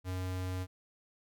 square tone, 92.2 Hz, F#2, 6 cents flat, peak -35 dBFS, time 0.04-0.67 s, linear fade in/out 50 ms, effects none

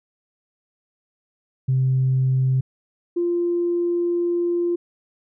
sine tone pair in turn, 130.81 / 346.9 Hz, C3 / F4, 0 / -12 cents, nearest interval octave + perfect fourth, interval 1688 cents, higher second, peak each -15 / -18 dBFS, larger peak first, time 1.68-2.61 / 3.16-4.76 s, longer second, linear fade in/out 10 ms, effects tanh soft clip ceiling -12 dBFS

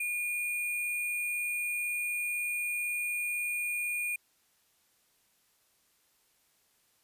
sine tone with sample-and-hold, 2436 Hz, D#7, 37 cents flat, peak -30 dBFS, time 0-4.16 s, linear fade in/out 5 ms, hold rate 11025 Hz, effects white hiss -70 dBFS RMS until 7.03 s + resampled to 32000 Hz

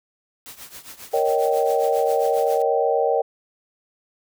white noise with tremolo, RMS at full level -37 dBFS, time 0.46-2.62 s, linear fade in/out 0 ms, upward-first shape triangle, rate 7.4 Hz, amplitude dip 85%
sine chord, Eb dominant seventh, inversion second, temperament equal with one note detuned, 466.2 / 554.4 / 622.3 / 776.3 Hz, Bb4 / Db5 / Eb5 / G5, 0 / 0 / 0 / -17 cents, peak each -21 / -23 / -24 / -23 dBFS, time 1.13-3.22 s, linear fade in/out 10 ms
effects none

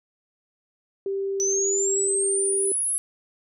sine tone, 392 Hz, G4, in tune, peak -24 dBFS, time 1.06-2.72 s, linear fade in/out 2 ms
sine linear sweep, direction up, 5920 to 10910 Hz, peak -22 dBFS, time 1.4-2.98 s, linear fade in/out 0 ms
effects none

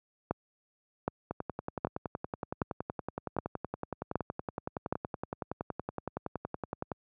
two click trains, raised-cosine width 1 ms, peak -15 / -20 dBFS, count 7 / 61, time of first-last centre 0.31-4.925 / 1.31-6.917 s, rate 1.3 / 10.7 Hz, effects high-pass 80 Hz 12 dB/octave

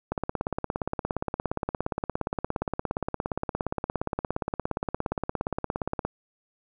click train, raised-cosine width 1 ms, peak -13 dBFS, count 103, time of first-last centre 0.12-6.05 s, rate 17.2 Hz, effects none

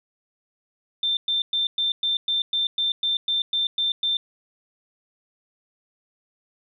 sine tone bursts, 3573 Hz, A7, 26 cents sharp, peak -20 dBFS, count 13, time 1.03-4.17 s, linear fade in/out 2 ms, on 140 ms, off 110 ms, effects none

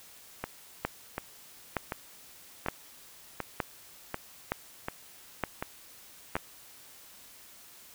two click trains, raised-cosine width 0.5 ms, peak -17 / -13 dBFS, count 9 / 7, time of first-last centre 0.44-6.366 / 0.85-6.355 s, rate 1.35 / 1.09 Hz, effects white hiss -53 dBFS RMS until 7.94 s

